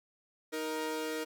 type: tone pair together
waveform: sawtooth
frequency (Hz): 312.8 / 470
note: D#4 / A#4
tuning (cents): +9 / +14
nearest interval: perfect fifth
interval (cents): 705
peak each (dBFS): -34 / -32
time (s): 0.52-1.25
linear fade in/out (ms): 20
effects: none